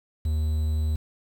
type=tone with quantisation; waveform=triangle; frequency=77.78 Hz; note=D#2; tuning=in tune; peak=-20 dBFS; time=0.25-0.96 s; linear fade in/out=5 ms; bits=8; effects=none